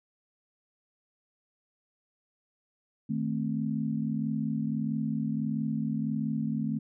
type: chord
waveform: sine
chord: A diminished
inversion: second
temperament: equal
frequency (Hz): 155.56 / 220 / 261.6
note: Eb3 / A3 / C4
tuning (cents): 0 / 0 / 0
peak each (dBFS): -33 / -30 / -34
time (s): 3.09-6.79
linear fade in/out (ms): 10
effects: none